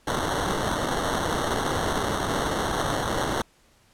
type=noise with sample-and-hold; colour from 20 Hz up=violet; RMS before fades=-26 dBFS; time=0.07-3.42 s; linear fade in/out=5 ms; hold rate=2450 Hz; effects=pink hiss -60 dBFS RMS until 3.93 s + low-pass 11000 Hz 12 dB/octave